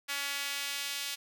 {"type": "tone with high-pass filter sweep", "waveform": "sawtooth", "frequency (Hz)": 282.1, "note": "C#4", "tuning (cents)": 30, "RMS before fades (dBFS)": -36, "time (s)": [0.08, 1.16], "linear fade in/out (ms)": 20, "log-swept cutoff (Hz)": [1900, 3100], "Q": 1.1, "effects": []}